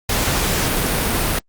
pink noise, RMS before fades -19 dBFS, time 0.09-1.39 s, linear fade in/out 5 ms, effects Opus 48 kbps

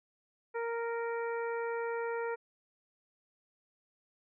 harmonic tone, 464.8 Hz, A#4, 5 cents flat, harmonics 1 / 2 / 3 / 4 / 5, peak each -34 / -40 / -43 / -46 / -50 dBFS, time 0.54-2.36 s, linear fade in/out 20 ms, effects none

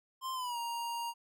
square tone with pitch glide, 1046.5 to 937.7 Hz, C6 to A#5, 0 to +10 cents, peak -36 dBFS, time 0.21-1.14 s, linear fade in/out 50 ms, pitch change -190 cents, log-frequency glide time 0.33-0.58 s, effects none

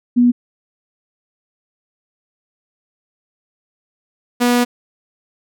sine / sawtooth tone pair in turn, 243.3 / 243.3 Hz, B3 / B3, -26 / -26 cents, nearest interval unison, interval 0 cents, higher neither, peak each -8 dBFS, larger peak neither, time 0.16-0.32 / 4.4-4.65 s, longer second, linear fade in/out 20 ms, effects none

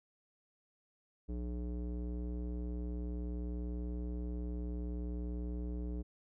square tone with low-pass filter, 60.3 Hz, B1, 41 cents flat, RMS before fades -39 dBFS, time 1.28-6.03 s, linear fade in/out 20 ms, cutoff 370 Hz, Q 1.9, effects none

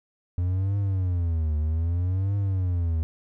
triangle tone with vibrato, 87.31 Hz, F2, in tune, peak -20 dBFS, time 0.38-3.03 s, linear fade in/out 0 ms, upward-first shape triangle, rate 0.63 Hz, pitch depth 260 cents each way, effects none

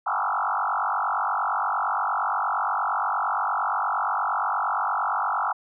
sine tone with frequency modulation, 1073 Hz, C6, 43 cents sharp, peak -22 dBFS, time 0.06-5.53 s, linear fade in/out 10 ms, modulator 48.6 Hz, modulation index 6.7, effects none

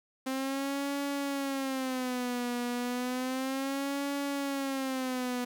sawtooth tone with vibrato, 261.6 Hz, C4, in tune, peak -27 dBFS, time 0.26-5.45 s, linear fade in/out 10 ms, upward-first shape sine, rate 0.32 Hz, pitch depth 130 cents each way, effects 10-bit

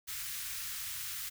white band-stop noise, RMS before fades -40 dBFS, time 0.07-1.3 s, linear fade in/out 20 ms, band 130 to 1300 Hz, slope 24 dB/octave, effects none

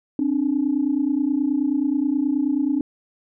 sine tone pair together, 266.7 / 296.1 Hz, C4 / D4, +33 / +14 cents, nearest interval major second, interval 181 cents, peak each -21 / -20 dBFS, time 0.19-2.81 s, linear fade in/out 2 ms, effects tanh soft clip ceiling -11 dBFS

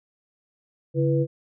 sine tone cluster, 141.1 / 332.6 / 491.3 Hz, C#3 / E4 / B4, +31 / +16 / -9 cents, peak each -21 / -26 / -24 dBFS, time 0.94-1.27 s, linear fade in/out 50 ms, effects none

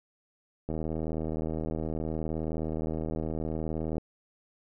click train, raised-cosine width 2 ms, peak -20 dBFS, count 262, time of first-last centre 0.69-3.981 s, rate 79.3 Hz, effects none

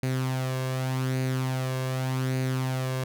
sawtooth tone with flanger, 130 Hz, C3, 11 cents flat, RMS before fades -28 dBFS, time 0.03-3.04 s, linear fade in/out 2 ms, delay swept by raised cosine 0.45 to 1.85 ms, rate 0.85 Hz, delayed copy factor +0.5, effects none

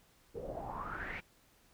pink noise with low-pass filter sweep, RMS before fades -42 dBFS, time 0.34-1.21 s, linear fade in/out 20 ms, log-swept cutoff 430 to 2400 Hz, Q 7.5, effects pink hiss -67 dBFS RMS until 1.73 s

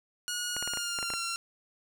10% pulse tone with pitch glide, 1446 to 1368.8 Hz, F#6 to F6, -40 to -35 cents, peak -23 dBFS, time 0.28-1.36 s, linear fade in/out 0 ms, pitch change -95 cents, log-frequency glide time 0.54-1.21 s
clicks, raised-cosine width 0.5 ms, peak -22 dBFS, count 9, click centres 0.566 / 0.626 / 0.676 / 0.736 / 0.773 / 0.988 / 1.028 / 1.103 / 1.137 s
effects none

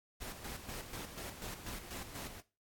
pink noise with tremolo, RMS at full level -44 dBFS, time 0.2-2.41 s, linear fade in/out 20 ms, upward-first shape square, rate 4.1 Hz, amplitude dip 55%, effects noise-tail reverb RT60 0.3 s tail -18 dB re dry + AAC 64 kbps

